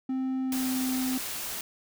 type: tone with pitch glide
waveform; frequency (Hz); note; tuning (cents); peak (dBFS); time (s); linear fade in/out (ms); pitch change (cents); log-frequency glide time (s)
triangle; 261.6 to 258.3; C4 to C4; 0 to -22; -25; 0.09-1.18; 5; -22; 0.43-0.71
type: noise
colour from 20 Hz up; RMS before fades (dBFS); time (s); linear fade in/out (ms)
white; -35; 0.52-1.61; 2
effects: none